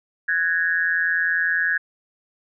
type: tone with amplitude modulation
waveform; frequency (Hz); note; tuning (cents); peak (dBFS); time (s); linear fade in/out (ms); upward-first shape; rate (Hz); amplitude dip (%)
sine; 1661.2; G#6; 0; -14; 0.28-1.78; 10; sine; 170; 95
effects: none